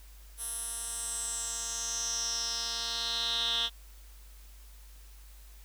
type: tone with band-pass filter sweep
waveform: 10% pulse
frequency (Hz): 231.8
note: A#3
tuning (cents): -10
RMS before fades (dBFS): -34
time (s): 0.37-3.7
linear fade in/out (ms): 50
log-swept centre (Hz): 11000 to 3400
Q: 5.5
effects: added 50 Hz sine -49 dBFS peak until 5.64 s + white hiss -59 dBFS RMS until 5.64 s